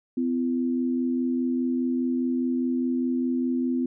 sine tone pair together, 253.7 / 338.6 Hz, B3 / E4, +47 / +46 cents, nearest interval perfect fourth, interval 499 cents, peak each -23 / -30 dBFS, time 0.17-3.86 s, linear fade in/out 5 ms, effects none

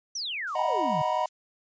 sine exponential sweep, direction down, 6120 to 135.5 Hz, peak -30 dBFS, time 0.15-1.02 s, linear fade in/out 5 ms
violet noise, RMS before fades -44 dBFS, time 0.47-1.29 s, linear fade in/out 5 ms
triangle chord, B major seventh, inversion first, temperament equal with one note detuned, 622.3 / 740 / 942.6 / 987.8 Hz, D#5 / F#5 / A#5 / B5, 0 / 0 / +19 / 0 cents, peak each -28 dBFS, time 0.55-1.26 s, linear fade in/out 5 ms
effects resampled to 16000 Hz

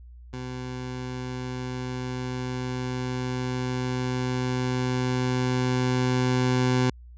20% pulse tone with level ramp, 126.6 Hz, B2, 43 cents sharp, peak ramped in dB -28 to -15 dBFS, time 0.33-6.9 s, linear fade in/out 5 ms, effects added 60 Hz sine -43 dBFS peak until 7.17 s + resampled to 16000 Hz

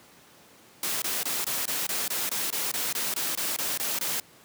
white noise bursts, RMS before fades -29 dBFS, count 16, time 0.83-4.2 s, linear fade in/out 2 ms, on 190 ms, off 22 ms, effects pink hiss -54 dBFS RMS until 4.44 s + high-pass 150 Hz 12 dB/octave

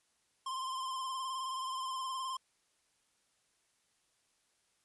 square tone with vibrato, 1046.5 Hz, C6, in tune, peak -37 dBFS, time 0.46-2.37 s, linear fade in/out 5 ms, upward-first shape sine, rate 19 Hz, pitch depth 41 cents each way, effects white hiss -75 dBFS RMS until 4.84 s + resampled to 24000 Hz

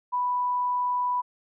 sine tone, 988 Hz, B5, in tune, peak -23 dBFS, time 0.12-1.22 s, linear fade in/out 20 ms, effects none

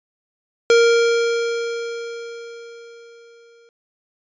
square tone with exponential decay, 466.2 Hz, A#4, in tune, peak -10 dBFS, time 0.7-3.69 s, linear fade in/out 1 ms, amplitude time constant 650 ms, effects resampled to 16000 Hz

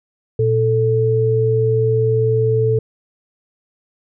sine tone pair together, 117.62 / 440 Hz, A#2 / A4, +16 / 0 cents, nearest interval octave + major seventh, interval 2284 cents, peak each -16 / -15 dBFS, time 0.39-2.79 s, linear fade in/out 5 ms, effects none

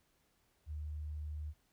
sine tone, 75.6 Hz, D#2, 49 cents flat, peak -39 dBFS, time 0.66-1.54 s, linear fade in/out 50 ms, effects pink hiss -75 dBFS RMS until 1.72 s

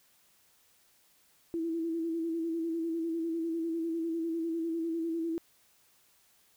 sine tone with vibrato, 330 Hz, E4, 2 cents sharp, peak -30 dBFS, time 1.54-5.38 s, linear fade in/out 0 ms, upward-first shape square, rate 10 Hz, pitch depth 31 cents each way, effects white hiss -66 dBFS RMS until 6.56 s

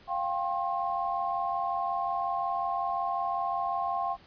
sine chord, F suspended second, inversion none, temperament equal with one note detuned, 698.5 / 784 / 1069.7 Hz, F5 / G5 / C6, 0 / 0 / +38 cents, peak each -32 dBFS, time 0.07-4.17 s, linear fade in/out 50 ms, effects pink hiss -56 dBFS RMS until 4.26 s + resampled to 11025 Hz

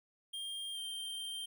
square tone with pitch glide, 3205 to 3157 Hz, G7 to G7, +38 to +12 cents, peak -40 dBFS, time 0.33-1.46 s, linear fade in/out 10 ms, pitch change -26 cents, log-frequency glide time 0.73-0.78 s, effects none

